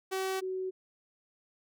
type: tone pair in turn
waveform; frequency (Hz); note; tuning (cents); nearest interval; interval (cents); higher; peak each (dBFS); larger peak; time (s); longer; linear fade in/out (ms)
sawtooth / sine; 380.5 / 374.6; F#4 / F#4; +48 / +21; unison; 27; first; -27 / -32; first; 0.11-0.41 / 0.41-0.71; neither; 20
effects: none